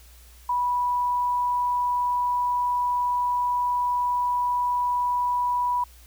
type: tone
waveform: sine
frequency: 981 Hz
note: B5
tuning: 12 cents flat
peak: -21 dBFS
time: 0.49-5.84 s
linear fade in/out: 5 ms
effects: added 60 Hz sine -48 dBFS peak until 6.06 s + white hiss -54 dBFS RMS until 6.06 s